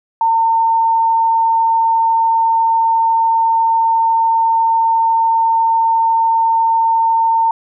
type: tone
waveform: sine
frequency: 907 Hz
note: A#5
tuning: 48 cents flat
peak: -10 dBFS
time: 0.21-7.51 s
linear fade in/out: 2 ms
effects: none